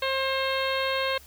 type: harmonic tone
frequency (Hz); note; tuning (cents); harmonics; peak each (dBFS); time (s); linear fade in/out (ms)
533; C5; +32; 1 / 2 / 3 / 4 / 5 / 6 / 7 / 8; -28 / -31 / -33 / -34 / -35 / -36 / -36 / -37; 0.02-1.18; 5
effects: added 70 Hz sine -52 dBFS peak until 1.26 s + white hiss -52 dBFS RMS until 1.26 s